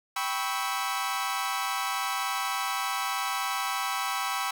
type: chord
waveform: sawtooth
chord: C# half-diminished seventh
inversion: second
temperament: equal with one note detuned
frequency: 784 / 987.8 / 1108.7 / 1302.6 Hz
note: G5 / B5 / C#6 / E6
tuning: 0 / 0 / 0 / -21 cents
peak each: -30 dBFS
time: 0.16-4.51 s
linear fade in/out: 5 ms
effects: none

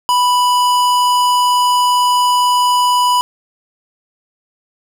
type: tone with hard clipping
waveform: sine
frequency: 987.8 Hz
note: B5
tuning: in tune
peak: -12 dBFS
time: 0.09-3.21 s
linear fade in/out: 0 ms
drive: 18 dB
effects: none

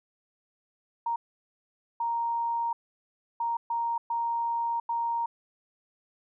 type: tone bursts at uneven times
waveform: sine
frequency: 932.3 Hz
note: A#5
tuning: in tune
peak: -26 dBFS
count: 6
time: 1.06-1.16 / 2-2.73 / 3.4-3.57 / 3.7-3.98 / 4.1-4.8 / 4.89-5.26 s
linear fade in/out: 5 ms
effects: none

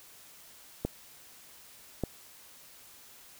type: clicks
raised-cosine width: 2 ms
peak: -16 dBFS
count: 2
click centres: 0.85 / 2.037 s
effects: white hiss -54 dBFS RMS until 3.39 s

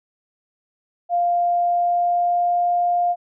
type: tone with pitch glide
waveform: sine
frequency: 698.5 to 703.4 Hz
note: F5 to F5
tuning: 0 to +12 cents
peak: -16 dBFS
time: 1.09-3.16 s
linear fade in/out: 50 ms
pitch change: +12 cents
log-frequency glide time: 1.31-2.66 s
effects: none

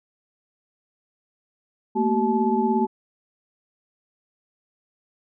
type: tone cluster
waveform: sine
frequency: 219.6 / 236.7 / 382.2 / 865 Hz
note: A3 / A#3 / G4 / A5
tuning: -3 / +27 / -44 / -30 cents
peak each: -24 dBFS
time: 1.95-2.87 s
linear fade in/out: 20 ms
effects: none

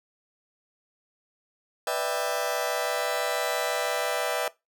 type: chord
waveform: sawtooth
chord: E minor seventh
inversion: second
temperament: just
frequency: 494.4 / 593.3 / 659.3 / 791.1 Hz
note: B4 / D5 / E5 / G5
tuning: +2 / +18 / 0 / +16 cents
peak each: -28 / -27 / -26 / -29 dBFS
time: 1.87-4.48 s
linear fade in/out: 2 ms
effects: noise-tail reverb RT60 0.2 s tail -20 dB re dry

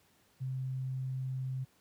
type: tone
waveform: sine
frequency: 130.7 Hz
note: C3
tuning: 1 cent flat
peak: -33 dBFS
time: 0.4-1.65 s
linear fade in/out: 20 ms
effects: pink hiss -68 dBFS RMS until 1.8 s + high-pass 80 Hz 12 dB/octave

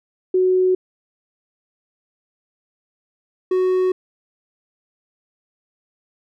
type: tone pair in turn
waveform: sine / triangle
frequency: 370 / 370 Hz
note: F#4 / F#4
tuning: 0 / 0 cents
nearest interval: unison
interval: 0 cents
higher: neither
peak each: -13 dBFS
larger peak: neither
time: 0.34-0.75 / 3.51-3.92 s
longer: neither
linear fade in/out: 5 ms
effects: none

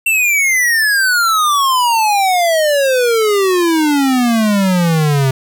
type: exponential sweep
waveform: square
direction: down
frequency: 2722 to 130.81 Hz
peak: -11 dBFS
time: 0.06-5.31 s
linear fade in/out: 5 ms
effects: 8-bit

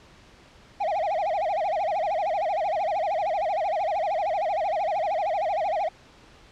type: tone with vibrato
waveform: triangle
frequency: 715 Hz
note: F5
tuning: 41 cents sharp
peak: -21 dBFS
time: 0.8-5.89 s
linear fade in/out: 10 ms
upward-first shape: sine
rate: 13 Hz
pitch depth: 260 cents each way
effects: pink hiss -52 dBFS RMS until 6.51 s + low-pass 5000 Hz 12 dB/octave

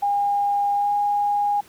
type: tone with pitch glide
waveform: sine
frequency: 810 to 819.4 Hz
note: G#5 to G#5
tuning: -43 to -24 cents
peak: -18 dBFS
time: 0.02-1.61 s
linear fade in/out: 10 ms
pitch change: +19 cents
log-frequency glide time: 0.73-0.91 s
effects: pink hiss -50 dBFS RMS until 1.68 s + high-pass 100 Hz 12 dB/octave

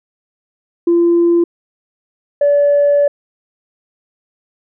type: tone pair in turn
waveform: sine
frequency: 342.3 / 575.7 Hz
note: F4 / D5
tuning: -35 / -35 cents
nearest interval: major sixth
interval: 900 cents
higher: second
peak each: -7 dBFS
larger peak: neither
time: 0.87-1.44 / 2.41-3.08 s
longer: second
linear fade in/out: 5 ms
effects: tanh soft clip ceiling -5 dBFS

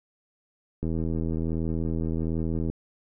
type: click train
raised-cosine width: 3 ms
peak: -17 dBFS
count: 153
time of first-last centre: 0.83-2.7 s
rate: 81.3 Hz
effects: none

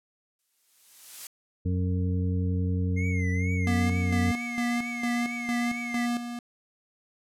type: noise with exponential growth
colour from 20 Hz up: blue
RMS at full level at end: -35 dBFS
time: 0.39-1.27 s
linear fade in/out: 2 ms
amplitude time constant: 190 ms
type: harmonic tone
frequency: 91.1 Hz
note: F#2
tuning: 26 cents flat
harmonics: 1 / 2 / 3 / 5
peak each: -25 / -31 / -35 / -39 dBFS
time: 1.65-4.32 s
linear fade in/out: 10 ms
type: tone with vibrato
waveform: triangle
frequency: 2112 Hz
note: C7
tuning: 16 cents sharp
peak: -32 dBFS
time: 2.96-6.07 s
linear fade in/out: 20 ms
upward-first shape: triangle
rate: 2.2 Hz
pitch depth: 130 cents each way
type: tone with tremolo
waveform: square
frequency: 239.3 Hz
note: A#3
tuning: 46 cents sharp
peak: -26 dBFS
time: 3.67-6.39 s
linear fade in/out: 2 ms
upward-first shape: square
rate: 2.2 Hz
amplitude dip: 60%
effects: low-pass 12000 Hz 12 dB/octave

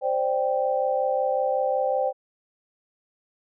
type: chord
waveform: sine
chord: C suspended second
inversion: none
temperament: just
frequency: 523.3 / 588.7 / 784.9 Hz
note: C5 / D5 / G5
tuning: 0 / +4 / +2 cents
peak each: -24 / -27 / -26 dBFS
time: 0.01-2.13 s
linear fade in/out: 50 ms
effects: none

